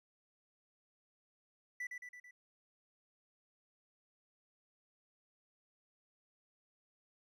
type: tone with echo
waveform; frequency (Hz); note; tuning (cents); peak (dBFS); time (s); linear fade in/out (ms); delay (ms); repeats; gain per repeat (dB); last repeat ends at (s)
triangle; 1975.5; B6; 0; -37; 1.8-1.87; 5; 110; 4; -4; 2.31
effects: none